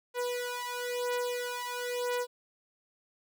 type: beating tone pair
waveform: sawtooth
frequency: 489.7 / 490.7 Hz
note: B4 / B4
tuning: -15 / -11 cents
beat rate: 1 Hz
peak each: -31 dBFS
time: 0.14-2.27 s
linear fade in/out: 50 ms
effects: none

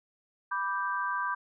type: chord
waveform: sine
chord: G major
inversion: first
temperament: equal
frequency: 987.8 / 1174.7 / 1568 Hz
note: B5 / D6 / G6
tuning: 0 / 0 / 0 cents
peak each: -33 dBFS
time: 0.51-1.35 s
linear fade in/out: 10 ms
effects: none

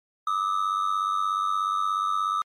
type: ring-modulated tone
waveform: triangle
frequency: 1239 Hz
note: D#6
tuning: 8 cents flat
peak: -18 dBFS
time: 0.27-2.42 s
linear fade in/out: 0 ms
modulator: 48.4 Hz
effects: MP3 64 kbps

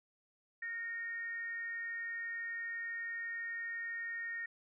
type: tone with frequency modulation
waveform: sine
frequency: 1846 Hz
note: A#6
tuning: 17 cents flat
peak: -38 dBFS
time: 0.62-4.46 s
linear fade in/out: 5 ms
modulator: 427 Hz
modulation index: 0.27
effects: none

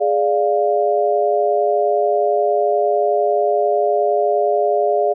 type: chord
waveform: sine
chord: D diminished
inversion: second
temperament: equal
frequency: 415.3 / 587.3 / 698.5 Hz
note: Ab4 / D5 / F5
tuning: 0 / 0 / 0 cents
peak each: -18 dBFS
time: 0-5.14 s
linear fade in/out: 20 ms
effects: none

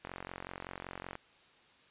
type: click train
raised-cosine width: 0.5 ms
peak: -26 dBFS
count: 51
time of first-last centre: 0.05-1.154 s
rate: 45.3 Hz
effects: white hiss -63 dBFS RMS until 1.9 s + resampled to 8000 Hz

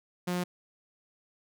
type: tone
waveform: sawtooth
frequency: 178.5 Hz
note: F3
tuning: 38 cents sharp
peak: -25 dBFS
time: 0.27-0.44 s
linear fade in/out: 10 ms
effects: none

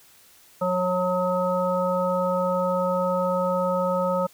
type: harmonic tone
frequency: 181.8 Hz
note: F#3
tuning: 30 cents flat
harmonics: 1 / 3 / 5 / 7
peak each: -28 / -23 / -30 / -28 dBFS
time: 0.61-4.27 s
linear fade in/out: 10 ms
effects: white hiss -54 dBFS RMS until 4.33 s

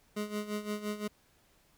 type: tone with tremolo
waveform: 25% pulse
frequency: 209.4 Hz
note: G#3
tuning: 15 cents sharp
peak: -28 dBFS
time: 0.16-1.08 s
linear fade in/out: 10 ms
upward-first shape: sine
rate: 5.8 Hz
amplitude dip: 75%
effects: pink hiss -67 dBFS RMS until 1.77 s

